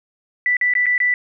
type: tone with dropouts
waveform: sine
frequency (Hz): 1975.5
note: B6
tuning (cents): 0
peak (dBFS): -14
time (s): 0.46-1.14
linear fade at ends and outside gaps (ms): 1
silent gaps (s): 0.568-0.612 / 0.737-0.752 / 0.858-0.865 / 0.979-1.002
effects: none